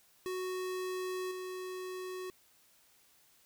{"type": "tone with level steps", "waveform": "square", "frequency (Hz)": 369.6, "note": "F#4", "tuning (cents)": -2, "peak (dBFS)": [-36, -40], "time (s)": [0.26, 2.3], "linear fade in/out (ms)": 0, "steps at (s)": 1.31, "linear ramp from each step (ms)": 5, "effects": ["white hiss -66 dBFS RMS until 3.45 s"]}